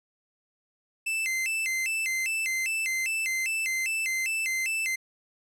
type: tone with vibrato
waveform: 45% pulse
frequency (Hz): 2343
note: D7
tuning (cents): -5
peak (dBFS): -26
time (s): 1.06-4.96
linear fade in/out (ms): 10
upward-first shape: square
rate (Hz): 2.5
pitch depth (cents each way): 210
effects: low-pass 12000 Hz 12 dB/octave